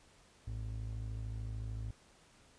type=ring-modulated tone; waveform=triangle; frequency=82.41 Hz; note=E2; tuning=in tune; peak=-33 dBFS; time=0.47-1.91 s; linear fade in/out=5 ms; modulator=26.7 Hz; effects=pink hiss -64 dBFS RMS until 2.58 s + resampled to 22050 Hz